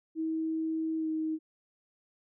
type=tone with pitch glide; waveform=sine; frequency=320.3 to 315.5 Hz; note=E4 to D#4; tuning=-50 to +24 cents; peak=-29 dBFS; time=0.15-1.39 s; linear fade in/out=50 ms; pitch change=-26 cents; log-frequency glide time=0.97-1.08 s; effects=none